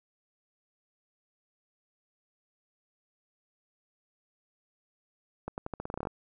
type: accelerating click train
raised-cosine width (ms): 1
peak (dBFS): -21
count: 13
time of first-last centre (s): 5.48-6.071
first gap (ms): 99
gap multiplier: 0.86
effects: none